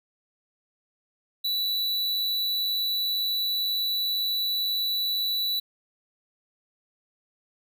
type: tone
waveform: square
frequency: 3951 Hz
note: B7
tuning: in tune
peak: -25 dBFS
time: 1.44-5.6 s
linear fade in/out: 10 ms
effects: none